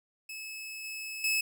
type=tone with level steps; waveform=sawtooth; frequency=2593 Hz; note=E7; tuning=29 cents flat; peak=-36 / -34 / -23 dBFS; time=0.29-1.41 s; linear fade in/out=5 ms; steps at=0.84 / 1.24 s; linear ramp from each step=2 ms; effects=none